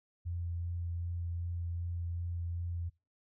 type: tone with vibrato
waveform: sine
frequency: 86 Hz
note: F2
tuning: 26 cents flat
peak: -34 dBFS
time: 0.25-2.9 s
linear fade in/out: 20 ms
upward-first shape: sine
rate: 2.6 Hz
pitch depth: 12 cents each way
effects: noise-tail reverb RT60 0.3 s tail -25 dB re dry